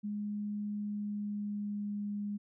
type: tone with pitch glide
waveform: sine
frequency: 207.4 to 205.3 Hz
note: G#3 to G#3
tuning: -2 to -20 cents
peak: -34 dBFS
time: 0.03-2.38 s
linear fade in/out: 20 ms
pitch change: -18 cents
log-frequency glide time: 0.74-2.08 s
effects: none